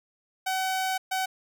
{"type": "tone bursts at uneven times", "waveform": "sawtooth", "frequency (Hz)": 756, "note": "F#5", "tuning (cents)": 37, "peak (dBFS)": -22, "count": 2, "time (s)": [[0.46, 0.98], [1.11, 1.26]], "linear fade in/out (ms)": 10, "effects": []}